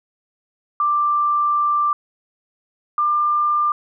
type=tone pair in turn; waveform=sine; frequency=1180 / 1194.4 Hz; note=D6 / D6; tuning=+8 / +29 cents; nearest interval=unison; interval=21 cents; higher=second; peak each=-15 dBFS; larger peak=neither; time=0.8-1.93 / 2.98-3.72 s; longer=first; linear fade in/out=2 ms; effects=none